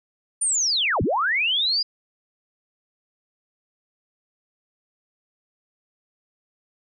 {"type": "linear two-way sweep", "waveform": "sine", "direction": "down then up", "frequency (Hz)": [9397, 58.27, 4948], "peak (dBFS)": -19, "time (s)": [0.41, 1.83], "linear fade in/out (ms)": 10, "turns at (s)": 1.02, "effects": []}